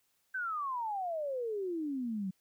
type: exponential sweep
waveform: sine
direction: down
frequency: 1568 to 182.5 Hz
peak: -33 dBFS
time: 0.34-2.31 s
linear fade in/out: 10 ms
effects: white hiss -75 dBFS RMS until 2.4 s